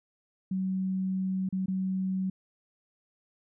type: tone with dropouts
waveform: sine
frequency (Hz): 188.6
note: F#3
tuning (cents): +33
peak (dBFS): -27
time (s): 0.51-2.3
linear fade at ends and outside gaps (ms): 5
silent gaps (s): 1.49-1.525 / 1.66-1.681
effects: none